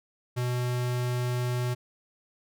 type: tone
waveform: square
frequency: 123.6 Hz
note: B2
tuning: 2 cents sharp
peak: -27 dBFS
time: 0.36-1.75 s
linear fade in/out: 20 ms
effects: none